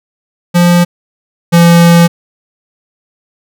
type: tone pair in turn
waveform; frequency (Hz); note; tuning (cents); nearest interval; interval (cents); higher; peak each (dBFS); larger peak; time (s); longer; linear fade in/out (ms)
square; 174.61 / 170.42; F3 / F3; 0 / -42; unison; 42; first; -5 / -3; second; 0.54-0.85 / 1.52-2.08; second; 20
effects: none

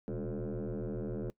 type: tone with frequency modulation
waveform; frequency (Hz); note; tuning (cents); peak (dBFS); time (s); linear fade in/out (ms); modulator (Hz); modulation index
sine; 117.3; A#2; +11; -32; 0.08-1.3; 0; 80.6; 4.8
effects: noise-tail reverb RT60 0.1 s tail -23 dB re dry + tanh soft clip ceiling -33 dBFS

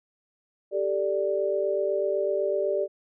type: chord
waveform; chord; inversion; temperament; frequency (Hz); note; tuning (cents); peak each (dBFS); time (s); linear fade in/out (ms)
sine; G suspended second; none; equal; 392 / 440 / 587.3; G4 / A4 / D5; 0 / 0 / 0; -27 / -31 / -26; 0.71-2.88; 50
effects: none

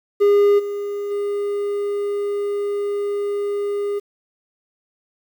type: tone with level steps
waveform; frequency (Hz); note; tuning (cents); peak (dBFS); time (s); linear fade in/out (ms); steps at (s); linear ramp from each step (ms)
triangle; 407.2; G#4; -34; -9 / -21 / -18; 0.2-4; 20; 0.58 / 1.1; 20
effects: 8-bit

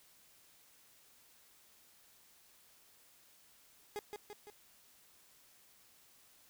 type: tone with echo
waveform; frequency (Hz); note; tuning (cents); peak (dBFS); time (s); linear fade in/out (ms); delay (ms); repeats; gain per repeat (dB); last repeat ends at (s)
30% pulse; 415.3; G#4; 0; -36; 3.96-3.99; 0; 170; 3; -4; 4.5
effects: white hiss -65 dBFS RMS until 6.49 s

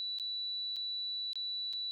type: tone with dropouts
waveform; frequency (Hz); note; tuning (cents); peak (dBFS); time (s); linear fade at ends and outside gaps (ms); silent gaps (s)
sine; 3951; B7; 0; -35; 0-1.91; 0; 0.186-0.198 / 0.76-0.766 / 1.332-1.356 / 1.728-1.734
effects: none

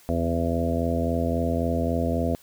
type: harmonic tone with a mistuned harmonic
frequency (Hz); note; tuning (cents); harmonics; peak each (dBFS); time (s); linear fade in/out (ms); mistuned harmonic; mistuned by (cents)
83.7; E2; +27; 1 / 2 / 3 / 4 / 5 / 6 / 7 / 8; -27 / -31 / -27 / -35 / -35 / -31 / -34 / -30; 0.09-2.35; 0; 1; -56
effects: white hiss -54 dBFS RMS until 2.42 s

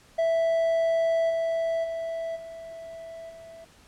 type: tone with level steps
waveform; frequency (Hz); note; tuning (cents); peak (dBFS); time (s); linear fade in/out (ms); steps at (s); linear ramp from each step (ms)
triangle; 659.3; E5; 0; -19 / -22 / -27 / -36 / -41; 0.18-3.65; 10; 1.29 / 1.83 / 2.35 / 3.29; 20
effects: pink hiss -56 dBFS RMS until 3.87 s + low-pass 10000 Hz 12 dB/octave

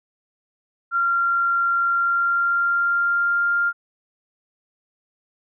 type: tone with pitch glide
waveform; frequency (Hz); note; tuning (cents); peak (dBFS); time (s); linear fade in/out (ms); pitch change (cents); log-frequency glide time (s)
sine; 1381 to 1398.7; F6 to F6; -20 to +2; -17; 0.91-3.73; 50; +22; 1.86-3.54
effects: none

